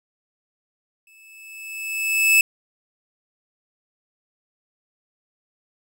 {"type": "tone with exponential growth", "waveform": "45% pulse", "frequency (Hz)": 2615, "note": "E7", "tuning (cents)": -15, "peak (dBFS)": -11, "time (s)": [1.07, 2.41], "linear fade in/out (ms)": 2, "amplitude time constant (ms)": 290, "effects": []}